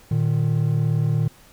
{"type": "tone pair together", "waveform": "triangle", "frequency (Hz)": [115.5, 152.62], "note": ["A#2", "D#3"], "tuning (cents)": [-16, -33], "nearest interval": "perfect fourth", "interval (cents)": 483, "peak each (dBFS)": -18, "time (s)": [0.11, 1.28], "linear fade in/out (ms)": 5, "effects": ["tanh soft clip ceiling -9 dBFS", "pink hiss -51 dBFS RMS until 1.52 s"]}